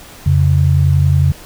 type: tone pair together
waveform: sine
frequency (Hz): 87.66 / 138.59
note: F2 / C#3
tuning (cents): +7 / 0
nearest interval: minor sixth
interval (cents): 793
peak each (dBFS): -11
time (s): 0.26-1.32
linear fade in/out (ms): 5
effects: pink hiss -37 dBFS RMS until 1.45 s